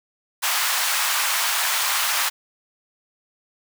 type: high-pass noise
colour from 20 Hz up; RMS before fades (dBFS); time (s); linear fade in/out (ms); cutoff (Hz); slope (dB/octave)
pink; -22; 0.42-2.3; 20; 910; 24
effects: none